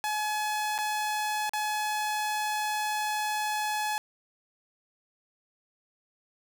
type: tone with dropouts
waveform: sawtooth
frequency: 849 Hz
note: G#5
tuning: 38 cents sharp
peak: -24 dBFS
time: 0.04-3.98 s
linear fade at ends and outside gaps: 0 ms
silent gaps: 0.78-0.787 / 1.494-1.535 s
effects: none